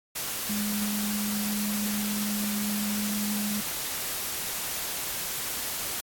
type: tone in noise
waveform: sine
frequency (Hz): 207.7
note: G#3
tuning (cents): 0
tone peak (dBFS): -28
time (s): 0.49-3.61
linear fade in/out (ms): 10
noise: white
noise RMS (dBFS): -32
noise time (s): 0.15-6.01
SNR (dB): +1
effects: AAC 64 kbps